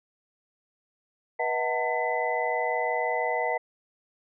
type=tone cluster; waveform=sine; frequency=486.8 / 636 / 742 / 895 / 2008 Hz; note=B4 / D#5 / F#5 / A5 / B6; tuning=-25 / +38 / +5 / +29 / +28 cents; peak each=-31 dBFS; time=1.39-3.58 s; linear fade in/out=10 ms; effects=none